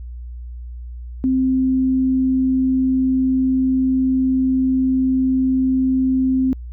sine tone, 260.5 Hz, C4, 7 cents flat, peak -14 dBFS, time 1.24-6.53 s, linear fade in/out 0 ms, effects added 60 Hz sine -29 dBFS peak until 6.72 s

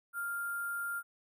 sine tone with sample-and-hold, 1396.9 Hz, F6, in tune, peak -34 dBFS, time 0.13-1.03 s, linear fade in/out 50 ms, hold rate 11025 Hz, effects none

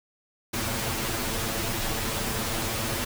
pink noise with comb filter, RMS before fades -29 dBFS, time 0.53-3.05 s, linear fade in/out 10 ms, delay 8.9 ms, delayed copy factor +0.9, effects none

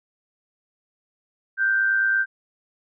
sine tone pair together, 1455.3 / 1564 Hz, F#6 / G6, -29 / -4 cents, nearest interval minor second, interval 125 cents, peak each -28 / -18 dBFS, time 1.57-2.26 s, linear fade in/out 50 ms, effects none

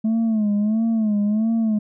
sine tone with vibrato, 216.2 Hz, A3, 30 cents flat, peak -14 dBFS, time 0.04-1.79 s, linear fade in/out 10 ms, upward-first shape sine, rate 1.5 Hz, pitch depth 93 cents each way, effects tanh soft clip ceiling -16 dBFS

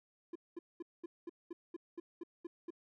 triangle tone bursts, 342.5 Hz, F4, 34 cents flat, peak -39 dBFS, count 11, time 0.33-2.705 s, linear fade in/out 5 ms, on 25 ms, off 210 ms, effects none

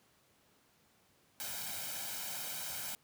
white noise with comb filter, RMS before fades -41 dBFS, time 1.4-2.95 s, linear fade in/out 0 ms, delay 1.3 ms, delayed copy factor +0.65, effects pink hiss -69 dBFS RMS until 3.03 s + high-pass 100 Hz 12 dB/octave

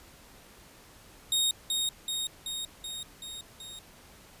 sawtooth tone with echo, 3729 Hz, A#7, in tune, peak -21 dBFS, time 1.32-1.51 s, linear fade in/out 2 ms, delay 380 ms, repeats 6, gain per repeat -3 dB, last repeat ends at 3.79 s, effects pink hiss -54 dBFS RMS until 4.4 s + resampled to 32000 Hz

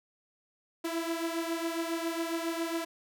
sawtooth beating tone pair, 329.6 / 336.9 Hz, E4 / E4, 0 / +38 cents, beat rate 7.3 Hz, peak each -29 / -32 dBFS, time 0.84-2.85 s, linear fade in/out 10 ms, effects none

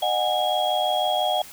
sine tone cluster, 610 / 734 / 820 / 3306 Hz, D#5 / F#5 / G#5 / G#7, -34 / -14 / -22 / -9 cents, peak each -26 / -23 / -28 / -27 dBFS, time 0.02-1.42 s, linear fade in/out 5 ms, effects white hiss -43 dBFS RMS until 1.52 s

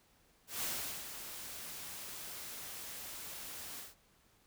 white noise with ADSR envelope, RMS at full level -37 dBFS, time 0.47-3.95 s, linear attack 150 ms, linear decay 410 ms, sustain -9 dB, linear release 160 ms, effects pink hiss -69 dBFS RMS until 4.46 s

